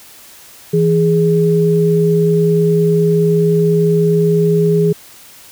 sine tone pair together, 164.81 / 415.3 Hz, E3 / G#4, 0 / 0 cents, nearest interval octave + major third, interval 1600 cents, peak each -12 dBFS, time 0.73-4.93 s, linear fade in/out 10 ms, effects white hiss -40 dBFS RMS until 5.51 s

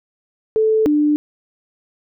sine tone pair in turn, 437.7 / 297.6 Hz, A4 / D4, -9 / +23 cents, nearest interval perfect fifth, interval 668 cents, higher first, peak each -12 dBFS, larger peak neither, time 0.56-0.86 / 0.86-1.16 s, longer neither, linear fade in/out 0 ms, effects none

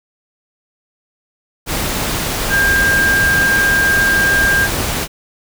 sine tone in noise, 1600 Hz, G6, 35 cents sharp, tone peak -11 dBFS, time 2.49-4.69 s, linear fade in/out 50 ms, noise pink, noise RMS -19 dBFS, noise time 1.66-5.08 s, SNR +5 dB, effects none

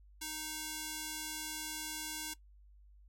square tone with band-pass filter, 310 Hz, D#4, 6 cents flat, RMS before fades -42 dBFS, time 0.21-2.34 s, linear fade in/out 10 ms, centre 9200 Hz, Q 0.63, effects noise-tail reverb RT60 0.1 s tail -19 dB re dry + added 50 Hz sine -57 dBFS peak until 3.08 s

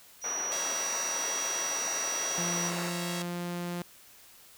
sine tone, 5810 Hz, F#8, 32 cents flat, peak -31 dBFS, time 0.21-2.72 s, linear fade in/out 50 ms
white band-pass noise, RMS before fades -40 dBFS, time 0.24-2.89 s, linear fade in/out 2 ms, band 360 to 1500 Hz, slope 12 dB/octave
5% pulse chord, A# diminished, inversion first, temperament equal with one note detuned, 549.6 / 659.3 / 932.3 Hz, C#5 / E5 / A#5, -15 / 0 / 0 cents, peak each -29 dBFS, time 0.52-3.22 s, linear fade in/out 0 ms
sawtooth tone with pitch glide, 173.5 to 174.91 Hz, F3 to F3, -11 to +3 cents, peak -29 dBFS, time 2.38-3.82 s, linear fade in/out 2 ms, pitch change +14 cents, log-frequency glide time 2.67-3.37 s
effects white hiss -55 dBFS RMS until 4.57 s

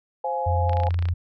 sine chord, F minor, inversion second, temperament just, 523.8 / 698.5 / 838.1 Hz, C5 / F5 / Ab5, +2 / 0 / +16 cents, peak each -28 / -31 / -26 dBFS, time 0.24-0.89 s, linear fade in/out 5 ms
sine tone with vibrato, 86.9 Hz, F2, 8 cents flat, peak -20 dBFS, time 0.46-1.14 s, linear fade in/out 10 ms, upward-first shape square, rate 16 Hz, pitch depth 10 cents each way
clicks, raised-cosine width 0.3 ms, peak -20 dBFS, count 12, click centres 0.695 / 0.732 / 0.77 / 0.801 / 0.835 / 0.869 / 0.907 / 0.943 / 0.99 / 1.025 / 1.055 / 1.087 s
effects none

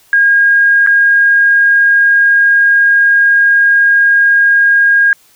sine tone with dropouts, 1626 Hz, G#6, 37 cents flat, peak -5 dBFS, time 0.13-5.13 s, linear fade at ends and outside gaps 1 ms, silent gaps 0.864-0.872 s, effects white hiss -48 dBFS RMS until 5.35 s

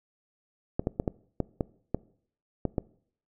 clicks, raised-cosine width 2 ms, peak -13 dBFS, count 9, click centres 0.795 / 0.871 / 0.999 / 1.078 / 1.403 / 1.608 / 1.946 / 2.653 / 2.782 s, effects noise-tail reverb RT60 0.6 s tail -22 dB re dry

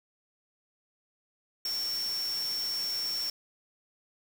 sine tone in noise, 5460 Hz, F8, 40 cents flat, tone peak -30 dBFS, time 1.65-3.3 s, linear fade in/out 2 ms, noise white, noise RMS -42 dBFS, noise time 1.65-3.3 s, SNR +9 dB, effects none

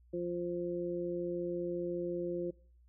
harmonic tone, 174.61 Hz, F3, in tune, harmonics 1 / 2 / 3, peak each -42 / -35 / -40 dBFS, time 0.13-2.51 s, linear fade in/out 10 ms, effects noise-tail reverb RT60 0.5 s tail -23 dB re dry + added 60 Hz sine -60 dBFS peak until 2.88 s

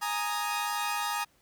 sawtooth chord, Ab suspended second, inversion none, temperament equal, 830.6 / 932.3 / 1244.5 Hz, Ab5 / Bb5 / Eb6, 0 / 0 / 0 cents, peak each -30 dBFS, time 0.01-1.25 s, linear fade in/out 20 ms, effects pink hiss -66 dBFS RMS until 1.41 s

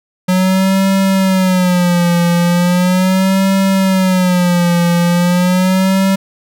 square tone with vibrato, 182.6 Hz, F#3, 23 cents flat, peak -10 dBFS, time 0.28-6.16 s, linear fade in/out 10 ms, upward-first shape sine, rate 0.38 Hz, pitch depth 100 cents each way, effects none

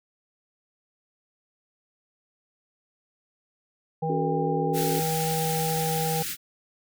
harmonic tone, 160 Hz, D#3, 49 cents sharp, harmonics 1 / 3 / 5, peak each -28 / -30 / -29 dBFS, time 4.02-6.23 s, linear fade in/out 10 ms
sine chord, F# minor, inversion second, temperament equal with one note detuned, 277.2 / 371.5 / 440 Hz, C#4 / F#4 / A4, 0 / +7 / 0 cents, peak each -31 dBFS, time 4.09-5 s, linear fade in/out 5 ms
white band-stop noise, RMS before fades -32 dBFS, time 4.73-6.37 s, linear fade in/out 50 ms, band 360 to 1300 Hz, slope 96 dB/octave
effects none

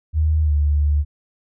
sine tone with pitch glide, 77.78 to 73.5 Hz, D#2 to D2, 0 to +2 cents, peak -14 dBFS, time 0.13-1.05 s, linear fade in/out 50 ms, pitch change -98 cents, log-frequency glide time 0.43-0.53 s, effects none

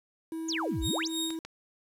triangle tone, 324.1 Hz, E4, 29 cents flat, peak -31 dBFS, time 0.32-1.39 s, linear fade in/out 2 ms
sine exponential two-way sweep, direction down then up, 7459 to 48.83 to 7459 Hz, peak -30 dBFS, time 0.48-1.08 s, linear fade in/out 10 ms, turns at 0.83 s
sawtooth tone with tremolo, 3729 Hz, A#7, in tune, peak -27 dBFS, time 0.81-1.41 s, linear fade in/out 50 ms, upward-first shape sine, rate 3.1 Hz, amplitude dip 95%
clicks, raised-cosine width 0.2 ms, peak -24 dBFS, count 2, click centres 1.305 / 1.45 s
effects resampled to 32000 Hz + 9-bit

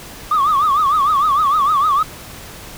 sine tone with vibrato, 1174.7 Hz, D6, in tune, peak -10 dBFS, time 0.31-2.03 s, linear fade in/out 5 ms, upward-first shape triangle, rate 6.6 Hz, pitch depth 170 cents each way, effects tanh soft clip ceiling -9 dBFS + pink hiss -35 dBFS RMS until 2.77 s

